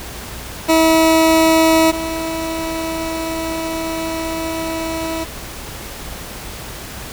20% pulse tone pair in turn, 322.8 / 325.2 Hz, E4 / E4, -36 / -23 cents, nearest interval unison, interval 13 cents, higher second, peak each -5 / -16 dBFS, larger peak first, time 0.68-1.92 / 1.92-5.25 s, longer second, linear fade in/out 20 ms, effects added 60 Hz sine -37 dBFS peak until 7.12 s + pink hiss -31 dBFS RMS until 7.12 s

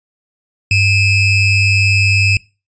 square ring-modulated tone, 1251 Hz, D#6, 9 cents sharp, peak -7 dBFS, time 0.71-2.37 s, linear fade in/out 2 ms, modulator 1350 Hz, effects noise-tail reverb RT60 0.3 s tail -23 dB re dry + resampled to 16000 Hz

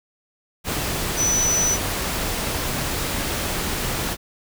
sine tone in noise, 5970 Hz, F#8, 15 cents sharp, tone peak -18 dBFS, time 1.16-1.78 s, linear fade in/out 50 ms, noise pink, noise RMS -25 dBFS, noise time 0.64-4.17 s, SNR +4 dB, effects none

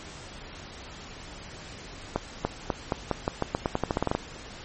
accelerating click train, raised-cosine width 1 ms, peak -10 dBFS, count 17, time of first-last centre 2.16-4.15 s, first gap 290 ms, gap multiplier 0.87, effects pink hiss -43 dBFS RMS until 4.64 s + MP3 32 kbps

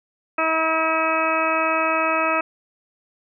harmonic tone with a mistuned harmonic, 321 Hz, E4, 46 cents flat, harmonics 1 / 2 / 3 / 4 / 5 / 6 / 7 / 8, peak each -29 / -24 / -27 / -22 / -31 / -33 / -32 / -25 dBFS, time 0.38-2.41 s, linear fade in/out 5 ms, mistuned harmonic 7, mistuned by +26 cents, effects none

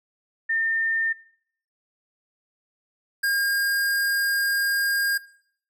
sine / square tone pair in turn, 1810 / 1615.8 Hz, A6 / G#6, +48 / -48 cents, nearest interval major second, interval 196 cents, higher first, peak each -21 dBFS, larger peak neither, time 0.49-1.13 / 3.23-5.18 s, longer second, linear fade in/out 10 ms, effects noise-tail reverb RT60 0.6 s tail -20 dB re dry

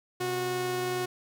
sawtooth tone pair together, 129 / 364.9 Hz, C3 / F#4, -24 / -24 cents, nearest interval octave + tritone, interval 1800 cents, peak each -34 / -25 dBFS, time 0.2-1.06 s, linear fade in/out 10 ms, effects none

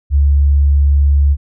sine tone, 71 Hz, C#2, 42 cents sharp, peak -7 dBFS, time 0.1-1.37 s, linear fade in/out 50 ms, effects none

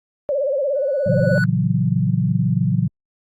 sine tone with vibrato, 556 Hz, C#5, 5 cents sharp, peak -17 dBFS, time 0.29-1.38 s, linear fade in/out 0 ms, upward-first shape sine, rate 17 Hz, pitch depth 120 cents each way
triangle tone with exponential growth, 1480 Hz, F#6, in tune, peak -16 dBFS, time 0.75-1.44 s, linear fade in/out 1 ms, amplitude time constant 150 ms
sine chord, F# dominant seventh, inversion first, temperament just, 115.62 / 138.75 / 166.5 / 185 Hz, A#2 / C#3 / E3 / F#3, -14 / +2 / +18 / 0 cents, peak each -21 dBFS, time 1.06-2.88 s, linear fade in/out 10 ms
effects Opus 32 kbps

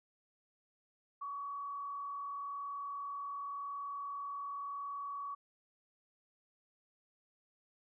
sine tone with frequency modulation, 1130 Hz, C#6, 33 cents sharp, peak -39 dBFS, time 1.21-5.35 s, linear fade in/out 10 ms, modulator 40.9 Hz, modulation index 0.45, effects none

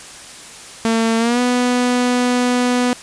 sawtooth tone with pitch glide, 226.5 to 247 Hz, A#3 to B3, -50 to 0 cents, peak -10 dBFS, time 0.85-2.93 s, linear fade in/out 0 ms, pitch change +150 cents, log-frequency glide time 1.18-1.4 s, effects white hiss -36 dBFS RMS until 3.02 s + resampled to 22050 Hz

